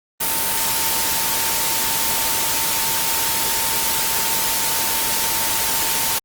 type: tone in noise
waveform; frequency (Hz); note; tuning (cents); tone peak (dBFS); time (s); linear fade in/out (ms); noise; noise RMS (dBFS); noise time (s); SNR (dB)
sine; 904; A5; +47; -29; 0.2-6.19; 10; white; -20; 0.2-6.19; -12
effects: Opus 32 kbps